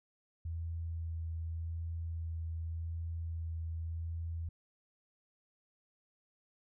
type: tone with vibrato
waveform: sine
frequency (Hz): 82.41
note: E2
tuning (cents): 0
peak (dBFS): -36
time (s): 0.45-4.49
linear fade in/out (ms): 5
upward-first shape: sine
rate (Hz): 0.86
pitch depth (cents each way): 13
effects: none